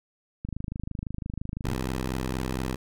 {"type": "click train", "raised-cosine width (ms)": 5, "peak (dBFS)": -20, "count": 34, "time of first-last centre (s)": [0.45, 1.724], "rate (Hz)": 25.9}
{"type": "tone with vibrato", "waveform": "10% pulse", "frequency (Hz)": 63.8, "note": "C2", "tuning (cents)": -43, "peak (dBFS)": -20, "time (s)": [1.64, 2.76], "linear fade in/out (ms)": 10, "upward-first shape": "square", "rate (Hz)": 20, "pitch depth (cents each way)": 220}
{"effects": []}